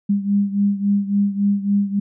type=beating tone pair; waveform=sine; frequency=200.4 / 204 Hz; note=G3 / G#3; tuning=+38 / -31 cents; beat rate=3.6 Hz; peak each=-17 / -21 dBFS; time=0.09-2 s; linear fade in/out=10 ms; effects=none